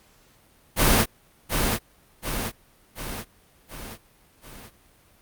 pink noise with echo, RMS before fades -18 dBFS, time 0.76-1.06 s, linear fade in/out 50 ms, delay 730 ms, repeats 5, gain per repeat -5 dB, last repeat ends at 4.71 s, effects pink hiss -58 dBFS RMS until 5.21 s + Opus 48 kbps

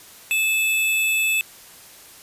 square tone pair together, 2609 / 3483 Hz, E7 / A7, -18 / -18 cents, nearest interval perfect fourth, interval 500 cents, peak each -19 / -30 dBFS, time 0.31-1.41 s, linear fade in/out 0 ms, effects white hiss -45 dBFS RMS until 2.22 s + resampled to 32000 Hz

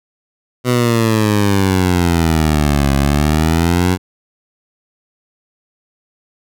15% pulse exponential two-way sweep, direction down then up, 125.7 to 68.4 to 93.1 Hz, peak -5 dBFS, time 0.64-3.98 s, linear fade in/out 50 ms, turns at 2.94 s, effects none

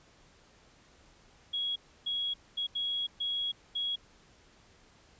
sine tone bursts at uneven times, 3322 Hz, G#7, in tune, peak -30 dBFS, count 6, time 1.53-1.76 / 2.06-2.34 / 2.57-2.67 / 2.75-3.07 / 3.2-3.52 / 3.75-3.96 s, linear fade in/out 10 ms, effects pink hiss -61 dBFS RMS until 5.19 s + resampled to 16000 Hz

